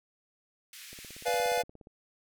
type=band-pass noise; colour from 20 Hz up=pink; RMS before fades=-48 dBFS; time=0.73-1.39 s; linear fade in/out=2 ms; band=1900 to 16000 Hz; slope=24 dB/octave
type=click train; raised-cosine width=2 ms; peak=-37 dBFS; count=17; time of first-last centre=0.93-1.871 s; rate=17 Hz
type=chord; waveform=square; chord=B diminished seventh; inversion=none; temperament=equal with one note detuned; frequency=493.9 / 587.3 / 698.5 / 847.1 Hz; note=B4 / D5 / F5 / Ab5; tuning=0 / 0 / 0 / +34 cents; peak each=-31 / -37 / -31 / -36 dBFS; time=1.25-1.63 s; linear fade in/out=20 ms
effects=none